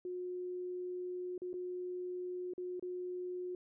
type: tone with dropouts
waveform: sine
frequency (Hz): 361.1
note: F#4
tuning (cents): -42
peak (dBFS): -38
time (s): 0.05-3.55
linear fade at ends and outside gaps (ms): 2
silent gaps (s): 1.379-1.418 / 1.531-1.539 / 2.536-2.579 / 2.796-2.825
effects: none